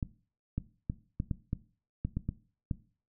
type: clicks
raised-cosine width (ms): 5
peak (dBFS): -19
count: 10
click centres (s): 0.028 / 0.58 / 0.899 / 1.201 / 1.312 / 1.531 / 2.05 / 2.17 / 2.29 / 2.712
effects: noise-tail reverb RT60 0.4 s tail -17 dB re dry